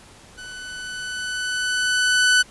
sawtooth tone with level ramp, 1496 Hz, F#6, 19 cents sharp, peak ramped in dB -32 to -9 dBFS, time 0.37-2.43 s, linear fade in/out 20 ms, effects pink hiss -47 dBFS RMS until 2.5 s + resampled to 24000 Hz

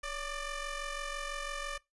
15% pulse ring-modulated tone, 590 Hz, D5, 8 cents sharp, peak -27 dBFS, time 0.03-1.78 s, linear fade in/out 10 ms, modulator 613 Hz, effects noise-tail reverb RT60 0.2 s tail -22 dB re dry + resampled to 24000 Hz

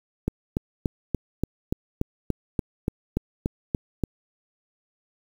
click train, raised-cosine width 3 ms, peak -10 dBFS, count 14, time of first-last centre 0.28-4.037 s, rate 3.46 Hz, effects 7-bit

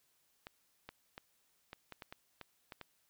clicks, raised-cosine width 0.3 ms, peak -30 dBFS, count 10, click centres 0.469 / 0.89 / 1.179 / 1.731 / 1.923 / 2.022 / 2.125 / 2.413 / 2.722 / 2.813 s, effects white hiss -75 dBFS RMS until 3.09 s

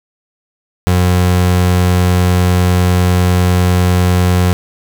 30% pulse tone, 90 Hz, F#2, 47 cents flat, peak -6 dBFS, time 0.87-4.53 s, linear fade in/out 0 ms, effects none

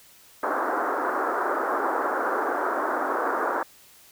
white band-pass noise, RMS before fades -26 dBFS, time 0.43-3.63 s, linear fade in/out 2 ms, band 280 to 1500 Hz, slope 48 dB/octave, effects white hiss -53 dBFS RMS until 4.11 s

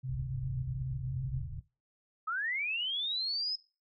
sine tone, 130 Hz, C3, 11 cents flat, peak -35 dBFS, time 0.03-1.43 s, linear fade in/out 20 ms
white low-pass noise, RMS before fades -40 dBFS, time 0.08-1.61 s, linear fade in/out 20 ms, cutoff 150 Hz, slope 96 dB/octave
sine linear sweep, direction up, 1239 to 5170 Hz, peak -31 dBFS, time 2.27-3.56 s, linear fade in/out 10 ms
effects noise-tail reverb RT60 0.3 s tail -19 dB re dry

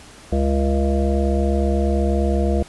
harmonic tone with a mistuned harmonic, 68.4 Hz, C#2, 23 cents flat, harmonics 1 / 3 / 5 / 7 / 9 / 10, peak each -18 / -23 / -25 / -26 / -28 / -28 dBFS, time 0.32-2.63 s, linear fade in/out 5 ms, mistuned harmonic 1, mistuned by +24 cents, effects pink hiss -43 dBFS RMS until 2.68 s + resampled to 24000 Hz

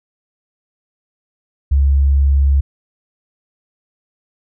sine tone, 69.3 Hz, C#2, in tune, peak -9 dBFS, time 1.71-2.61 s, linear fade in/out 10 ms, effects none

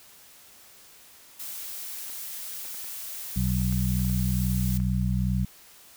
blue noise, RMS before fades -37 dBFS, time 1.39-4.78 s, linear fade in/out 10 ms
clicks, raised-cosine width 0.5 ms, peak -33 dBFS, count 10, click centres 2.098 / 2.652 / 2.745 / 2.844 / 3.614 / 3.725 / 3.993 / 4.049 / 4.098 / 4.801 s
harmonic tone, 62.3 Hz, B1, 16 cents sharp, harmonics 1 / 2 / 3, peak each -27 / -27 / -27 dBFS, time 3.36-5.45 s, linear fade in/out 5 ms
effects white hiss -52 dBFS RMS until 5.96 s

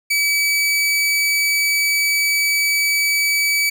sawtooth tone, 2290 Hz, D7, 44 cents flat, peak -12 dBFS, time 0.1-3.7 s, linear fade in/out 10 ms, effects none

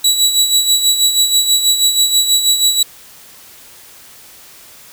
25% pulse tone with tremolo, 3914 Hz, B7, 16 cents flat, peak -4 dBFS, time 0.04-2.83 s, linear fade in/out 5 ms, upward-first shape sine, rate 6.2 Hz, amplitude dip 60%, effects white hiss -40 dBFS RMS until 4.92 s

